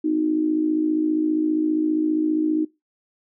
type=tone with amplitude modulation; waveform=sine; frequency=310 Hz; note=D#4; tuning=6 cents flat; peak=-15 dBFS; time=0.04-2.65 s; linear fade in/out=10 ms; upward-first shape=sine; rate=55 Hz; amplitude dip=70%; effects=noise-tail reverb RT60 0.2 s tail -20 dB re dry